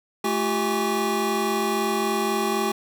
square tone cluster, 216.9 / 346.6 / 390.4 / 818 / 1127 Hz, A3 / F4 / G4 / G#5 / C#6, -25 / -13 / -7 / -26 / +28 cents, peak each -29 / -31 / -27 / -29 / -31 dBFS, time 0.24-2.72 s, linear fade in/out 5 ms, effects none

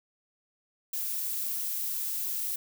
violet noise with amplitude modulation, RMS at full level -31 dBFS, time 0.93-2.56 s, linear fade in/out 5 ms, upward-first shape sine, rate 242 Hz, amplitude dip 30%, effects none

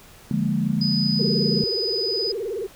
sine chord, Bb dominant seventh, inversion first, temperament equal, 146.83 / 174.61 / 207.7 / 233.1 Hz, D3 / F3 / Ab3 / Bb3, 0 / 0 / 0 / 0 cents, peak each -26 / -26 / -23 / -27 dBFS, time 0.31-1.64 s, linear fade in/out 2 ms
sine tone, 4978 Hz, D#8, in tune, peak -23 dBFS, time 0.81-2.32 s, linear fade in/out 5 ms
sine tone with vibrato, 421.1 Hz, G#4, 24 cents sharp, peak -25 dBFS, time 1.19-2.67 s, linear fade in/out 10 ms, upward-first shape sine, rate 19 Hz, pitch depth 220 cents each way
effects pink hiss -48 dBFS RMS until 2.75 s

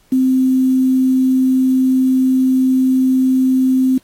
sine tone with quantisation, 259.9 Hz, C4, 11 cents flat, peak -10 dBFS, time 0.12-3.98 s, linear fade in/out 5 ms, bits 6, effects pink hiss -55 dBFS RMS until 4.03 s + AAC 48 kbps

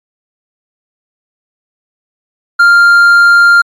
sine tone with hard clipping, 1396.9 Hz, F6, in tune, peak -3 dBFS, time 2.59-3.62 s, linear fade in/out 10 ms, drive 3 dB, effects MP3 96 kbps

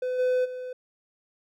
triangle tone with level steps, 505 Hz, B4, 39 cents sharp, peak -24 / -19 / -31 dBFS, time 0.02-0.73 s, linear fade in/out 5 ms, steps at 0.18 / 0.44 s, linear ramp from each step 20 ms, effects none

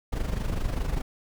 brown noise with amplitude modulation, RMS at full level -25 dBFS, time 0.12-1.02 s, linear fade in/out 10 ms, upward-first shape sine, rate 24.8 Hz, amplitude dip 65%, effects none

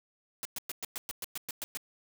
white noise bursts, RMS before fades -37 dBFS, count 11, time 0.43-1.772 s, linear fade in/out 0 ms, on 22 ms, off 110 ms, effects none

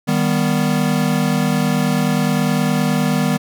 square chord, Eb augmented, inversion none, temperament equal with one note detuned, 155.56 / 196 / 245.5 Hz, Eb3 / G3 / B3, 0 / 0 / -10 cents, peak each -20 dBFS, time 0.07-3.38 s, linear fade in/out 20 ms, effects none

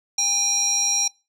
square tone with band-pass filter, 808 Hz, G#5, 48 cents flat, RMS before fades -21 dBFS, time 0.18-1.08 s, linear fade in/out 5 ms, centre 5400 Hz, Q 7.2, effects noise-tail reverb RT60 0.3 s tail -25 dB re dry

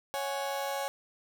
35% pulse chord, C# suspended fourth, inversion none, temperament just, 554.4 / 739.2 / 831.5 Hz, C#5 / F#5 / G#5, 0 / -2 / +2 cents, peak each -33 / -39 / -34 dBFS, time 0.14-0.88 s, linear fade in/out 0 ms, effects none

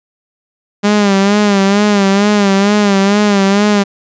sawtooth tone with vibrato, 201.7 Hz, G3, 50 cents sharp, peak -4 dBFS, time 0.83-3.84 s, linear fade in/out 20 ms, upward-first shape sine, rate 2.2 Hz, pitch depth 66 cents each way, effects resampled to 16000 Hz

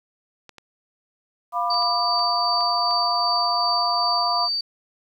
clicks, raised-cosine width 0.2 ms, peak -25 dBFS, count 7, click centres 0.493 / 0.583 / 1.743 / 1.824 / 2.193 / 2.608 / 2.91 s
sine chord, B diminished, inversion second, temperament equal with one note detuned, 698.5 / 987.8 / 1191.1 Hz, F5 / B5 / D6, 0 / 0 / +24 cents, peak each -25 dBFS, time 1.52-4.49 s, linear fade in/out 50 ms
sine tone with tremolo, 4612 Hz, D8, 32 cents flat, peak -21 dBFS, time 1.7-4.61 s, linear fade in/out 5 ms, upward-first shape sine, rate 2.6 Hz, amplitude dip 25%
effects 9-bit

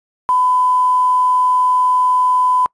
sine tone with quantisation, 1004 Hz, B5, 28 cents sharp, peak -11 dBFS, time 0.29-2.66 s, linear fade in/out 0 ms, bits 6, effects noise-tail reverb RT60 0.1 s tail -26 dB re dry + resampled to 22050 Hz

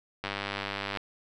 click train, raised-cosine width 0.3 ms, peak -16 dBFS, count 74, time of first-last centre 0.24-0.972 s, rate 99.7 Hz, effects none

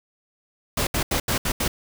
pink noise bursts at uneven times, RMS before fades -23 dBFS, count 6, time 0.77-0.87 / 0.94-1.03 / 1.11-1.2 / 1.28-1.38 / 1.45-1.52 / 1.6-1.68 s, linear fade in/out 5 ms, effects none

